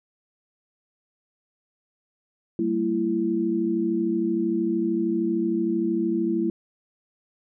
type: tone cluster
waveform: sine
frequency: 192.6 / 225.7 / 334.1 Hz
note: G3 / A3 / E4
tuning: -30 / +44 / +23 cents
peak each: -29 / -27 / -23 dBFS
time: 2.59-6.5 s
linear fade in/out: 2 ms
effects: none